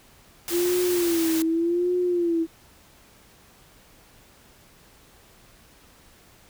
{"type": "noise", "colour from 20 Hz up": "white", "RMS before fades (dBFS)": -31, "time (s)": [0.48, 1.42], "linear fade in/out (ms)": 0}
{"type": "tone with vibrato", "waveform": "sine", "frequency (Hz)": 340.8, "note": "F4", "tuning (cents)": -42, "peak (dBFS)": -20, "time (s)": [0.5, 2.47], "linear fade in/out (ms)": 50, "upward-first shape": "sine", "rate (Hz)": 0.85, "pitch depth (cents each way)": 92}
{"effects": ["pink hiss -54 dBFS RMS until 6.49 s"]}